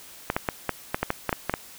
clicks, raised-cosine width 0.5 ms, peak -8 dBFS, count 11, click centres 0.301 / 0.365 / 0.488 / 0.693 / 0.945 / 1.03 / 1.104 / 1.293 / 1.328 / 1.496 / 1.539 s, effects white hiss -46 dBFS RMS until 1.78 s

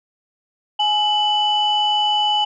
sine tone pair together, 840 / 2986 Hz, G#5 / F#7, +19 / +15 cents, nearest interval octave + minor seventh, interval 2196 cents, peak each -17 dBFS, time 0.79-2.45 s, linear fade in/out 10 ms, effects tanh soft clip ceiling -9 dBFS

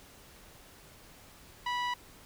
sawtooth tone with low-pass filter, 980 Hz, B5, 14 cents flat, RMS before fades -33 dBFS, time 1.66-1.94 s, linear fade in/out 5 ms, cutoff 3400 Hz, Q 1, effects pink hiss -55 dBFS RMS until 2.25 s

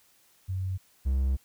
sine / triangle tone pair in turn, 93.9 / 66.4 Hz, F#2 / C2, +26 / +26 cents, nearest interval tritone, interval 600 cents, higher first, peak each -28 / -21 dBFS, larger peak second, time 0.48-0.78 / 1.05-1.37 s, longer second, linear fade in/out 20 ms, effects white hiss -63 dBFS RMS until 1.44 s

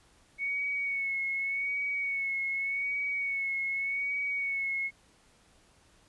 sine tone with vibrato, 2217 Hz, C#7, in tune, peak -29 dBFS, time 0.38-4.91 s, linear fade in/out 50 ms, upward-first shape sine, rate 0.85 Hz, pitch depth 35 cents each way, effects pink hiss -63 dBFS RMS until 6.08 s + resampled to 24000 Hz

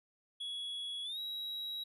triangle tone with pitch glide, 3360 to 3860 Hz, G#7 to B7, +19 to -40 cents, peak -37 dBFS, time 0.4-1.84 s, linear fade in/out 10 ms, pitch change +241 cents, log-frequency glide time 1.03-1.19 s, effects resampled to 32000 Hz

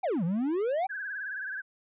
triangle exponential two-way sweep, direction down then up, 825 to 159.9 to 801 Hz, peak -24 dBFS, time 0.03-0.87 s, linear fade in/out 10 ms, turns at 0.24 s
sine tone with vibrato, 1600 Hz, G6, 35 cents sharp, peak -33 dBFS, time 0.89-1.62 s, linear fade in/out 20 ms, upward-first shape sine, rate 19 Hz, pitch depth 99 cents each way
effects resampled to 8000 Hz

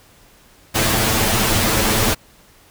pink noise with comb filter, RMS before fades -17 dBFS, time 0.74-2.15 s, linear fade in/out 20 ms, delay 9.1 ms, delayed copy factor +1, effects pink hiss -50 dBFS RMS until 2.7 s

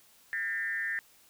sine tone with frequency modulation, 1800 Hz, A6, 39 cents sharp, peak -30 dBFS, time 0.33-0.99 s, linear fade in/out 0 ms, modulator 193 Hz, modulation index 0.83, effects white hiss -61 dBFS RMS until 1.29 s

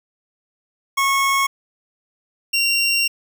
25% pulse tone pair in turn, 1096 / 2759 Hz, C#6 / F7, -20 / -22 cents, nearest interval octave + major third, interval 1598 cents, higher second, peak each -12 dBFS, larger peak neither, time 0.97-1.47 / 2.53-3.08 s, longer second, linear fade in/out 10 ms, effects none

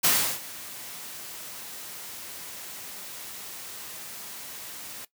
white noise with ADSR envelope, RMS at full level -20 dBFS, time 0.03-5.05 s, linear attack 19 ms, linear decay 340 ms, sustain -20 dB, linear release 4 ms, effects noise-tail reverb RT60 0.1 s tail -17 dB re dry + high-pass 100 Hz 12 dB/octave

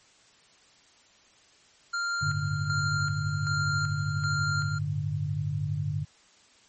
square tone with tremolo, 1393 Hz, F6, 5 cents flat, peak -28 dBFS, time 1.93-4.79 s, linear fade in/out 10 ms, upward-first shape square, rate 1.3 Hz, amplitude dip 55%
sine chord, G suspended second, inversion none, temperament just, 98 / 110.25 / 147 Hz, G2 / A2 / D3, 0 / +4 / +2 cents, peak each -32 / -35 / -29 dBFS, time 2.21-6.05 s, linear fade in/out 20 ms
effects white hiss -59 dBFS RMS until 6.68 s + MP3 32 kbps

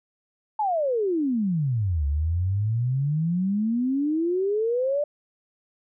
sine exponential two-way sweep, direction down then up, 887 to 69.5 to 598 Hz, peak -21 dBFS, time 0.59-5.04 s, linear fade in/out 5 ms, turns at 2.06 s, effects none

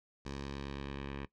10% pulse tone with low-pass filter sweep, 69.3 Hz, C#2, in tune, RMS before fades -42 dBFS, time 0.25-1.26 s, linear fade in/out 10 ms, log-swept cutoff 5600 to 2600 Hz, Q 1.5, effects noise-tail reverb RT60 0.1 s tail -18 dB re dry

